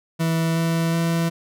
40% pulse tone with pitch steps, 163.8 / 165.23 / 166.66 Hz, E3 / E3 / E3, -11 / +4 / +19 cents, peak -18 dBFS, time 0.19-1.3 s, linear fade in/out 20 ms, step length 370 ms, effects none

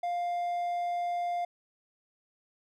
triangle tone, 701 Hz, F5, 6 cents sharp, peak -27 dBFS, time 0.03-1.45 s, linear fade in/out 5 ms, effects none

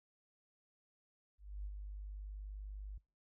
sine tone with ADSR envelope, 50.2 Hz, G1, 42 cents sharp, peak -39 dBFS, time 1.38-2.98 s, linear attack 270 ms, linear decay 55 ms, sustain -4 dB, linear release 5 ms, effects noise-tail reverb RT60 0.3 s tail -25 dB re dry

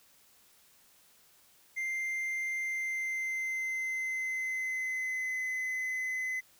triangle tone with pitch glide, 2093 to 2032 Hz, C7 to B6, 0 to +49 cents, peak -30 dBFS, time 1.76-6.41 s, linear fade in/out 20 ms, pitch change -51 cents, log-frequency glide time 2.56-5.44 s, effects white hiss -63 dBFS RMS until 6.59 s

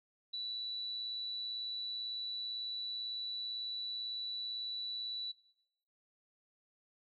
sine tone with amplitude modulation, 3951 Hz, B7, in tune, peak -36 dBFS, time 0.33-5.32 s, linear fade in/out 10 ms, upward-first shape sine, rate 118 Hz, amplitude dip 25%, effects noise-tail reverb RT60 0.7 s tail -18 dB re dry

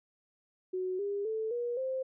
sine tone with pitch steps, 370 / 403.5 / 440 / 479.8 / 523.3 Hz, F#4 / G#4 / A4 / A#4 / C5, 0 / -50 / 0 / +50 / 0 cents, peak -31 dBFS, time 0.73-2.03 s, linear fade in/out 10 ms, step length 260 ms, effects none

